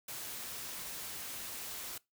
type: noise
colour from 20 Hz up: white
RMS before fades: -43 dBFS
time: 0.08-1.98 s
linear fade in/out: 5 ms
effects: noise-tail reverb RT60 0.2 s tail -22 dB re dry